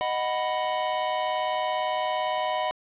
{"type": "chord", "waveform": "square", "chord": "B major", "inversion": "first", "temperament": "equal", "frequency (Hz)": [622.3, 740, 987.8], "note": ["D#5", "F#5", "B5"], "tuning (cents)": [0, 0, 0], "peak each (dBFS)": -30, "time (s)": [0.01, 2.71], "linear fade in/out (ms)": 0, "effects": ["resampled to 8000 Hz", "8-bit"]}